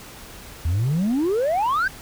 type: exponential sweep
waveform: sine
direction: up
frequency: 76 to 1620 Hz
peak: -16 dBFS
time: 0.65-1.88 s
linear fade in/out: 5 ms
effects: tanh soft clip ceiling -17 dBFS + pink hiss -41 dBFS RMS until 2.01 s